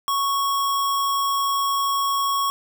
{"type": "tone with sample-and-hold", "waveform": "sine", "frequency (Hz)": 1108.7, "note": "C#6", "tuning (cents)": 0, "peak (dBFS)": -19, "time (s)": [0.08, 2.5], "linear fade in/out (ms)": 0, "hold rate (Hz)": 4410, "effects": []}